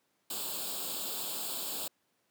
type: noise with comb filter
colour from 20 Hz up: white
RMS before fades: -37 dBFS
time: 0.3-1.88 s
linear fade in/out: 5 ms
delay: 0.25 ms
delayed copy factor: +0.85
effects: pink hiss -75 dBFS RMS until 2.3 s + high-pass 200 Hz 12 dB/octave